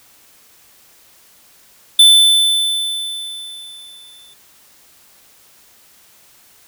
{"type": "tone with exponential decay", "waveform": "square", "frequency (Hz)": 3520, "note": "A7", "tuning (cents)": 0, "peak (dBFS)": -4, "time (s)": [1.99, 4.34], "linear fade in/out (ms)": 5, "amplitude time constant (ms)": 510, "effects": ["white hiss -49 dBFS RMS until 6.67 s"]}